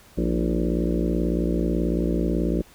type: harmonic tone with a mistuned harmonic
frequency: 58.27 Hz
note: A#1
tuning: in tune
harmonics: 1 / 3 / 4 / 5 / 6 / 7 / 8 / 9 / 10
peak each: -26 / -26 / -29 / -28 / -29 / -33 / -35 / -36 / -37 dBFS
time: 0.17-2.62 s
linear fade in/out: 10 ms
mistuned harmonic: 5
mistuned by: +77 cents
effects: pink hiss -52 dBFS RMS until 2.74 s